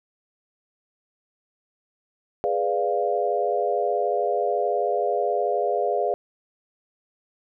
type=chord; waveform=sine; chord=G# diminished seventh; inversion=none; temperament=equal; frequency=415.3 / 493.9 / 587.3 / 698.5 Hz; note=G#4 / B4 / D5 / F5; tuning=0 / 0 / 0 / 0 cents; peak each=-26 / -27 / -27 / -25 dBFS; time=2.44-6.14 s; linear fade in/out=0 ms; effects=none